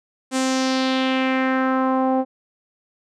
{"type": "tone with low-pass filter sweep", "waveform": "sawtooth", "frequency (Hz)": 261.6, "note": "C4", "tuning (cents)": 0, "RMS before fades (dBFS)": -20, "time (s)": [0.31, 2.25], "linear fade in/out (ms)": 50, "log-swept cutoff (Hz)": [8500, 690], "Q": 2.3, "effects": []}